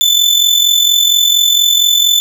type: tone with amplitude modulation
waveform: 35% pulse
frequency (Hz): 3513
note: A7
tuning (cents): -3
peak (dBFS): -3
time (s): 0.01-2.2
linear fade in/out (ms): 0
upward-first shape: sine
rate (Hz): 44.3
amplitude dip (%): 60
effects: none